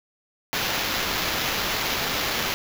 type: noise with sample-and-hold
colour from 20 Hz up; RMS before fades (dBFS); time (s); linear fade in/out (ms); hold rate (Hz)
white; -26; 0.53-2.54; 0; 8820
effects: none